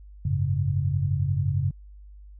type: chord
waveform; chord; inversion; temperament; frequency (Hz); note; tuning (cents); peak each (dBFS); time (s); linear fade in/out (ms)
sine; F# suspended second; none; equal; 92.5 / 103.83 / 138.59; F#2 / G#2 / C#3; 0 / 0 / 0; -26 / -28 / -25; 0.25-1.71; 5
effects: added 50 Hz sine -43 dBFS peak until 2.39 s